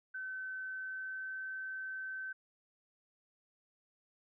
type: tone with pitch glide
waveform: sine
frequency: 1527 to 1537.6 Hz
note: G6 to G6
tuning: -46 to -34 cents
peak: -39 dBFS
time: 0.14-2.33 s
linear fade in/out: 10 ms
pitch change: +12 cents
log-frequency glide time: 0.61-1.44 s
effects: none